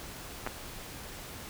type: clicks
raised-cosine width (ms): 0.5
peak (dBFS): -19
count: 2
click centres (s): 0.465 / 0.473
effects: pink hiss -44 dBFS RMS until 1.49 s